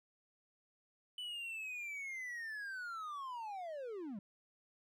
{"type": "linear sweep", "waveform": "triangle", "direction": "down", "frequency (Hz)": [3000, 185], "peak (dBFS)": -40, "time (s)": [1.18, 4.19], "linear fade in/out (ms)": 2, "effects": []}